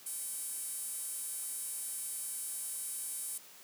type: tone with high-pass filter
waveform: sawtooth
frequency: 770 Hz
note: G5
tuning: 31 cents flat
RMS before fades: -40 dBFS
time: 0.06-3.38 s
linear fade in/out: 5 ms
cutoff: 9600 Hz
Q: 3.4
effects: white hiss -55 dBFS RMS until 3.63 s + high-pass 150 Hz 12 dB/octave